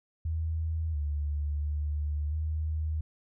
sine tone with pitch steps, 80.4 / 73.4 / 74.3 / 78 Hz, E2 / D2 / D2 / D#2, -43 / 0 / +21 / +5 cents, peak -28 dBFS, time 0.25-3.01 s, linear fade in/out 5 ms, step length 690 ms, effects none

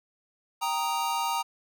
square chord, Eb major, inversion first, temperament equal, 784 / 932.3 / 1244.5 Hz, G5 / Bb5 / Eb6, 0 / 0 / 0 cents, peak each -34 / -29 / -34 dBFS, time 0.61-1.43 s, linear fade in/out 20 ms, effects none

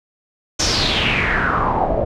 pink noise with low-pass filter sweep, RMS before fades -18 dBFS, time 0.59-2.05 s, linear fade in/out 10 ms, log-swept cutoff 6200 to 550 Hz, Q 5.4, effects none

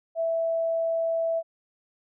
sine tone, 659.3 Hz, E5, in tune, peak -23 dBFS, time 0.15-1.43 s, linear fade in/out 50 ms, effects none

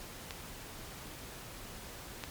clicks, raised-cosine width 0.2 ms, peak -21 dBFS, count 2, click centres 0.308 / 2.238 s, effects pink hiss -47 dBFS RMS until 2.3 s + MP3 96 kbps

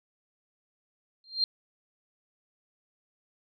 sine tone with exponential growth, 4186 Hz, C8, in tune, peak -19 dBFS, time 1.24-1.44 s, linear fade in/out 1 ms, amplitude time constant 42 ms, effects none

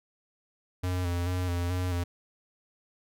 square tone with vibrato, 89 Hz, F2, 33 cents sharp, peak -28 dBFS, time 0.83-2.04 s, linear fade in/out 10 ms, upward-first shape square, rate 2.3 Hz, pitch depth 34 cents each way, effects none

